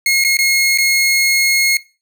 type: tone with dropouts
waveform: sawtooth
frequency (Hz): 2160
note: C#7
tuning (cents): -45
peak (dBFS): -8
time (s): 0.06-1.77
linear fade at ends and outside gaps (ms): 2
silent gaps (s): 0.24-0.247 / 0.37-0.388 / 0.776-0.784
effects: noise-tail reverb RT60 0.3 s tail -19 dB re dry